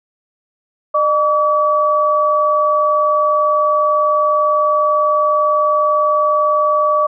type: tone pair together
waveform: sine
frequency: 606 / 1144 Hz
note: D#5 / D6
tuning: -46 / -46 cents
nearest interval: major seventh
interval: 1100 cents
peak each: -15 / -13 dBFS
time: 0.94-7.07 s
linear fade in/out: 10 ms
effects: none